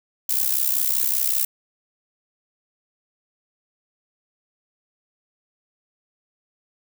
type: noise with amplitude modulation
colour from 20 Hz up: violet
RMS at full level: -18 dBFS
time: 0.29-1.45 s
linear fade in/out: 5 ms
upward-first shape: sine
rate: 65.2 Hz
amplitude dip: 80%
effects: none